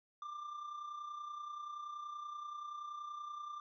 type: tone with amplitude modulation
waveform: triangle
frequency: 1188 Hz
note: D6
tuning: 20 cents sharp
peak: -39 dBFS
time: 0.22-3.6 s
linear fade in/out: 2 ms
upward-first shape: sine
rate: 30.5 Hz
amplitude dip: 50%
effects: resampled to 16000 Hz